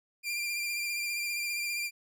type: tone with vibrato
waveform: sawtooth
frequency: 2382 Hz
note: D7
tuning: 24 cents sharp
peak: -28 dBFS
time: 0.23-1.91 s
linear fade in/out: 50 ms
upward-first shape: sine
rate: 15 Hz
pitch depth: 26 cents each way
effects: none